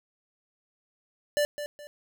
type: tone with echo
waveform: square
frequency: 587.3 Hz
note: D5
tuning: in tune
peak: -23 dBFS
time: 1.37-1.45 s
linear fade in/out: 0 ms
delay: 210 ms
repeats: 2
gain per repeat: -10 dB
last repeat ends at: 1.87 s
effects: none